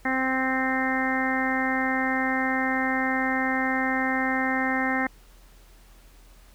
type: harmonic tone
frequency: 261.6 Hz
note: C4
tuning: in tune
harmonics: 1 / 2 / 3 / 4 / 5 / 6 / 7 / 8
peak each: -27 / -34 / -30 / -35 / -35 / -34 / -28 / -32 dBFS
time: 0.05-5.07 s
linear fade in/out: 5 ms
effects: added 41 Hz sine -50 dBFS peak until 6.54 s + pink hiss -57 dBFS RMS until 6.54 s

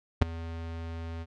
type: tone with ADSR envelope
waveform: square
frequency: 82.7 Hz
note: E2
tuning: 6 cents sharp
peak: -15 dBFS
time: 0.21-1.26 s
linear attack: 12 ms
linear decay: 9 ms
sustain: -21 dB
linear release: 43 ms
effects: low-pass 4000 Hz 12 dB/octave

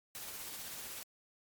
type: noise with tremolo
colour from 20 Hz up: white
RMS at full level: -44 dBFS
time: 0.15-1.03 s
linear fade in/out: 0 ms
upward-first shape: sine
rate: 16 Hz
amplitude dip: 25%
effects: MP3 96 kbps

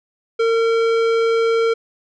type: tone with tanh clipping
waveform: sine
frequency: 456.2 Hz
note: A#4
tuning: 37 cents flat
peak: -16 dBFS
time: 0.39-1.74 s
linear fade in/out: 10 ms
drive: 16 dB
effects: none

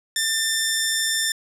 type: tone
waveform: 10% pulse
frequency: 1787 Hz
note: A6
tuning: 26 cents sharp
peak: -11 dBFS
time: 0.16-1.32 s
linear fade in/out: 2 ms
effects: low-pass 12000 Hz 12 dB/octave

